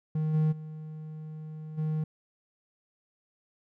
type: tone with level steps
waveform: triangle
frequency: 155.56 Hz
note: D#3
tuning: in tune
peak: -24 / -20 / -36 / -25 dBFS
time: 0.15-2.04 s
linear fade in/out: 5 ms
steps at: 0.33 / 0.51 / 1.77 s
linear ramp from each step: 20 ms
effects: none